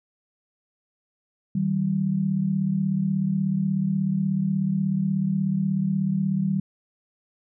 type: tone pair together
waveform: sine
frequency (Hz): 156.62 / 193.1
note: D#3 / G3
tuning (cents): +12 / -26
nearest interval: major third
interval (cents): 362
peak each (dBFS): -26 / -22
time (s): 1.55-6.6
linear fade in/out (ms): 5
effects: none